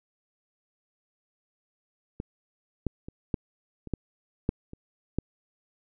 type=clicks; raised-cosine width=3 ms; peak=-20 / -14 / -26 / -13 / -27 / -15 / -11 / -28 / -13 dBFS; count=9; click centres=2.201 / 2.867 / 3.085 / 3.342 / 3.873 / 3.937 / 4.491 / 4.734 / 5.186 s; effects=none